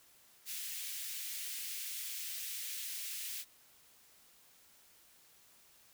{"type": "high-pass noise", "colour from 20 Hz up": "white", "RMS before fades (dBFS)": -42, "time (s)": [0.45, 3.45], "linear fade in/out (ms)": 50, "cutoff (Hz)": 2000, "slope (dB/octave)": 24, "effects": ["white hiss -64 dBFS RMS until 5.93 s"]}